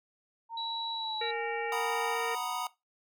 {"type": "tone with pitch glide", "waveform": "sine", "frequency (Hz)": [916, 825.5], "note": ["A#5", "G#5"], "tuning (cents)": [-31, -11], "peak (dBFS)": -36, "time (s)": [0.49, 2.18], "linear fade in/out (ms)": 50, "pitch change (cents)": -180, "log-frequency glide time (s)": [0.92, 1.39]}
{"type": "tone", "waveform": "sine", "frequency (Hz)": 3915, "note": "B7", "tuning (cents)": -16, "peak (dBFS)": -35, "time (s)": [0.57, 1.31], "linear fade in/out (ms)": 5}
{"type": "harmonic tone", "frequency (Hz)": 461.9, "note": "A#4", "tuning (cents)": -16, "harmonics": [1, 3, 4, 5, 6], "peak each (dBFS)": [-34, -44, -39, -40, -46], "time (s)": [1.21, 2.35], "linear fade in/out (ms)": 5}
{"type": "chord", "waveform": "square", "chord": "B major seventh", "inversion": "second", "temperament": "equal", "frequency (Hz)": [740, 932.3, 987.8, 1244.5], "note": ["F#5", "A#5", "B5", "D#6"], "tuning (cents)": [0, 0, 0, 0], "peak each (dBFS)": -39, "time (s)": [1.72, 2.67], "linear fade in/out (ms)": 2}
{"effects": ["noise-tail reverb RT60 0.2 s tail -18 dB re dry"]}